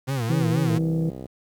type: tone with vibrato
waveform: 40% pulse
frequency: 125.1 Hz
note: B2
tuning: 23 cents sharp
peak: -22 dBFS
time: 0.07-0.79 s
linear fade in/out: 20 ms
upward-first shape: sine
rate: 4.2 Hz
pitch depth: 180 cents each way
type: harmonic tone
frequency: 162.5 Hz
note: E3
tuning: 24 cents flat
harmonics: 1 / 2 / 3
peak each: -21 / -28 / -34 dBFS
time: 0.29-1.1 s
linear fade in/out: 10 ms
type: click train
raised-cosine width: 2 ms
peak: -22 dBFS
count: 37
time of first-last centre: 0.7-1.256 s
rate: 64.7 Hz
effects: high-pass 80 Hz 12 dB/octave + 9-bit